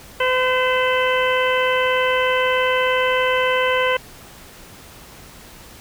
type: harmonic tone with a mistuned harmonic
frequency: 510 Hz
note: C5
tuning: 44 cents flat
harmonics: 1 / 2 / 3 / 4 / 5 / 6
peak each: -19 / -22 / -24 / -25 / -26 / -27 dBFS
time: 0.2-3.97 s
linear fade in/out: 5 ms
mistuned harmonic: 5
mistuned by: +49 cents
effects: pink hiss -42 dBFS RMS until 5.8 s